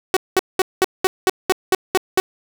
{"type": "tone bursts", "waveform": "sawtooth", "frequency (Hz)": 375.1, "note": "F#4", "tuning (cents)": 24, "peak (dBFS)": -8, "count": 10, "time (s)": [0.14, 2.2], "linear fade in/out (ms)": 0, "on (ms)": 26, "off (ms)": 200, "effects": []}